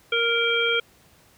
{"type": "harmonic tone with a mistuned harmonic", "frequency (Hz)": 466.2, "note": "A#4", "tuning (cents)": 0, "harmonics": [1, 3, 5, 7], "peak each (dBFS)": [-25, -25, -25, -25], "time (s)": [0.12, 0.8], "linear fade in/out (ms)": 5, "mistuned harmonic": 7, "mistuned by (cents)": -26, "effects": ["pink hiss -56 dBFS RMS until 1.37 s", "high-pass 60 Hz 12 dB/octave"]}